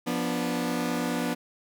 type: chord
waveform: sawtooth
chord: B diminished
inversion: second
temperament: equal with one note detuned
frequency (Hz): 174.61 / 244.7 / 293.7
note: F3 / B3 / D4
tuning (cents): 0 / -16 / 0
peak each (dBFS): -29 / -25 / -28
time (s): 0.06-1.35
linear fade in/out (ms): 20
effects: none